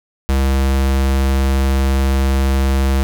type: tone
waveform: square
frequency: 67.2 Hz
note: C2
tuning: 47 cents sharp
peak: -13 dBFS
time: 0.29-3.03 s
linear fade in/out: 0 ms
effects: none